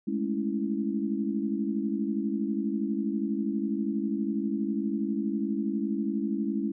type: chord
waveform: sine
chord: A major seventh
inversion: third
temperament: equal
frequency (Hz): 207.7 / 220 / 277.2 / 329.6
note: G#3 / A3 / C#4 / E4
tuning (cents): 0 / 0 / 0 / 0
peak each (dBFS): -30 / -34 / -32 / -33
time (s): 0.07-6.72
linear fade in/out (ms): 10
effects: none